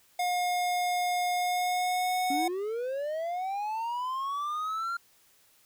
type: tone with pitch glide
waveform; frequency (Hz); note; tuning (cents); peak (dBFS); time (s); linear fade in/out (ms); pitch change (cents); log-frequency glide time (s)
square; 716 to 736.1; F5 to F#5; +43 to -9; -27; 0.19-2.48; 5; +48; 1.33-2.29
type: linear sweep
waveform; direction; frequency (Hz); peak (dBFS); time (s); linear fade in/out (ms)
triangle; up; 270.1 to 1396.9; -28; 2.3-4.97; 5
effects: white hiss -63 dBFS RMS until 5.65 s